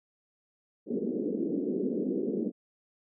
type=band-pass noise; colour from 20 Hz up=pink; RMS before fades=-31 dBFS; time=0.86-2.52 s; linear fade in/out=50 ms; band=200 to 460 Hz; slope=48 dB/octave; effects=none